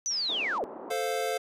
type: linear sweep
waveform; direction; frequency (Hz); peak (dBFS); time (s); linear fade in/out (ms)
sine; down; 6100 to 360.7; -27; 0.06-0.64; 0
type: click train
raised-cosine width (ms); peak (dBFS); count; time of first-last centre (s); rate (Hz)
0.2; -33; 95; 0.11-0.58; 200
type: band-pass noise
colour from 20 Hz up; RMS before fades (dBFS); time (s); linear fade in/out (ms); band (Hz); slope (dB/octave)
pink; -42; 0.29-0.92; 2; 280 to 980; 24
type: chord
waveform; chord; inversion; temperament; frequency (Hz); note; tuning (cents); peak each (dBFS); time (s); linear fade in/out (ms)
square; F major; first; equal; 440 / 523.3 / 698.5; A4 / C5 / F5; 0 / 0 / 0; -33; 0.9-1.38; 10
effects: resampled to 32000 Hz